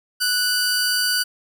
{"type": "tone pair together", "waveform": "sawtooth", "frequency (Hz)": [1480, 4699], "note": ["F#6", "D8"], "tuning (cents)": [0, 0], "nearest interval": "octave + minor sixth", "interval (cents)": 2000, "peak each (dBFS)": -18, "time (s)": [0.2, 1.24], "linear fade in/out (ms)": 20, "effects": []}